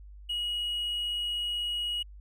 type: tone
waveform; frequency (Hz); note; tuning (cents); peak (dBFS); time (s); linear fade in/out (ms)
triangle; 2901; F#7; -35; -27; 0.29-2.03; 10
effects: tanh soft clip ceiling -23 dBFS + added 50 Hz sine -45 dBFS peak until 2.2 s

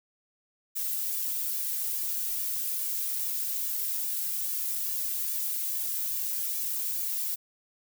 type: noise with flanger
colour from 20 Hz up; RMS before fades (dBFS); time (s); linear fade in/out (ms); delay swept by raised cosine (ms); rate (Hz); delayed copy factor
violet; -31; 0.75-7.36; 20; 1.7 to 2.53; 2.4; +0.85
effects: none

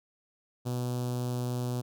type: tone with notch filter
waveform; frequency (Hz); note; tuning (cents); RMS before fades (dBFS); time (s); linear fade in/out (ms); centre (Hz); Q
sawtooth; 123.47; B2; 0; -32; 0.65-1.82; 20; 2000; 0.55
effects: none

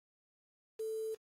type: tone with quantisation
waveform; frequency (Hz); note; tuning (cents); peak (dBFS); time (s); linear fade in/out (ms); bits
sine; 440; A4; 0; -36; 0.79-1.15; 10; 9
effects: AAC 48 kbps

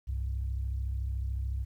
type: tone pair together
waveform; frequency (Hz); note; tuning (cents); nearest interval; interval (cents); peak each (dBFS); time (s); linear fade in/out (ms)
sine; 65.41 / 99.17; C2 / G2; 0 / +21; perfect fifth; 721; -30 / -37; 0.07-1.65; 20
effects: tanh soft clip ceiling -23 dBFS + 11-bit

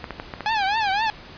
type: clicks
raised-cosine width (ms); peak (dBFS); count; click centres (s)
0.5; -15; 5; 0.042 / 0.107 / 0.199 / 0.338 / 0.407
type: tone with vibrato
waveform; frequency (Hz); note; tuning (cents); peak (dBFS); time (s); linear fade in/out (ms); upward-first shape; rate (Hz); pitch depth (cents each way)
sawtooth; 830.6; G#5; 0; -16; 0.46-1.1; 0; triangle; 3.9; 170
effects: pink hiss -42 dBFS RMS until 1.37 s + resampled to 11025 Hz

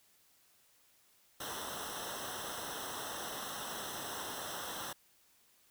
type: noise with comb filter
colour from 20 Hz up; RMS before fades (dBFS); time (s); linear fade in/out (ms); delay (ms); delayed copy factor
pink; -42; 1.4-4.93; 5; 0.43; -1
effects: white hiss -68 dBFS RMS until 5.7 s

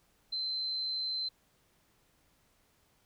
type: tone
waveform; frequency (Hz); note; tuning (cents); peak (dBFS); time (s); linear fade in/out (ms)
sine; 4086; C8; -42; -32; 0.32-1.29; 10
effects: pink hiss -70 dBFS RMS until 3.05 s

